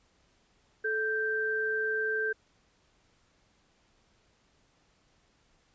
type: tone pair together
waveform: sine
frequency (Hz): 435.5 / 1568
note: A4 / G6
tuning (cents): -18 / 0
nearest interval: octave + minor seventh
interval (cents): 2218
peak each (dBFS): -32 / -29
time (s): 0.84-2.33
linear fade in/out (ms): 10
effects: pink hiss -68 dBFS RMS until 5.74 s + resampled to 16000 Hz